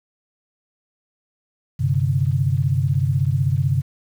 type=chord; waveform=sine; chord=G suspended fourth; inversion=none; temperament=equal with one note detuned; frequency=95.71 / 130.81 / 146.83 Hz; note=G2 / C3 / D3; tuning=-41 / 0 / 0 cents; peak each=-22 / -19 / -22 dBFS; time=1.79-3.82 s; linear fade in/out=20 ms; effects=8-bit

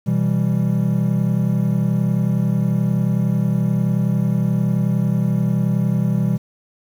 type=chord; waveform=triangle; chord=E minor; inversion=second; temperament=equal with one note detuned; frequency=125.92 / 164.81 / 196 Hz; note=B2 / E3 / G3; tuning=+34 / 0 / 0 cents; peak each=-18 dBFS; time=0.06-6.38 s; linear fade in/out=20 ms; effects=8-bit

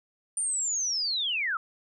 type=linear sweep; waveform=sine; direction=down; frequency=9200 to 1244.5 Hz; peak=-26 dBFS; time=0.37-1.57 s; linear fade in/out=2 ms; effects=none

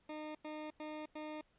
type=tone bursts; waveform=20% pulse; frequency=305.9 Hz; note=D#4; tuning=29 cents flat; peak=-38 dBFS; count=4; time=0.09-1.412 s; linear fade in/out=5 ms; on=260 ms; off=94 ms; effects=pink hiss -74 dBFS RMS until 1.58 s + resampled to 8000 Hz

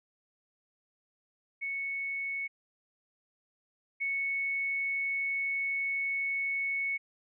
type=tone pair in turn; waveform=sine; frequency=2212 / 2212 Hz; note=C#7 / C#7; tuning=-4 / -4 cents; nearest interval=unison; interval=0 cents; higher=neither; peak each=-32 / -29 dBFS; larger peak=second; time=1.61-2.48 / 4-6.98 s; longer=second; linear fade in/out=20 ms; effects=none

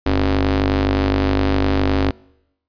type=ring-modulated tone; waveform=sawtooth; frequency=99.4 Hz; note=G2; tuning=25 cents sharp; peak=-8 dBFS; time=0.06-2.11 s; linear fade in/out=5 ms; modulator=175 Hz; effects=noise-tail reverb RT60 0.9 s tail -26 dB re dry + resampled to 11025 Hz

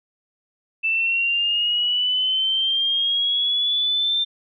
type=linear sweep; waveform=sine; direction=up; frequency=2644 to 3591 Hz; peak=-18 dBFS; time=0.83-4.25 s; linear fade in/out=20 ms; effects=none

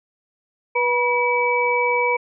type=tone cluster; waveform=sine; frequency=488.2 / 967 / 2292 Hz; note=B4 / B5 / D7; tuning=-20 / -37 / -43 cents; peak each=-21 dBFS; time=0.75-2.17 s; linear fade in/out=10 ms; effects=none

